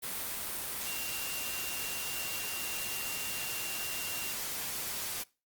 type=tone in noise; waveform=sine; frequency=2770 Hz; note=F7; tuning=15 cents flat; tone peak=-41 dBFS; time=0.85-4.33 s; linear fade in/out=20 ms; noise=white; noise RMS=-37 dBFS; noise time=0.02-5.24 s; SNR=-7 dB; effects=noise-tail reverb RT60 0.3 s tail -22 dB re dry + Opus 32 kbps